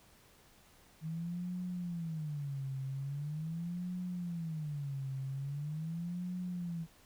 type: tone with vibrato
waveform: sine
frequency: 155.56 Hz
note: D#3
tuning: in tune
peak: -36 dBFS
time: 1.01-6.87 s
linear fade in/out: 50 ms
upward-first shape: sine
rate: 0.42 Hz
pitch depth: 260 cents each way
effects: pink hiss -63 dBFS RMS until 7.05 s